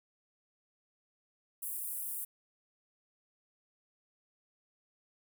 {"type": "high-pass noise", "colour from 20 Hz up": "pink", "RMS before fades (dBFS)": -39, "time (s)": [1.62, 2.25], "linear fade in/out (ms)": 10, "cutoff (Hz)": 9200, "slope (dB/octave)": 48, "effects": []}